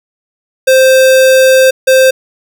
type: tone bursts at uneven times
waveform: square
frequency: 523.3 Hz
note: C5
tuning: in tune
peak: -4 dBFS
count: 2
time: 0.67-1.71 / 1.87-2.11 s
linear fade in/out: 10 ms
effects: none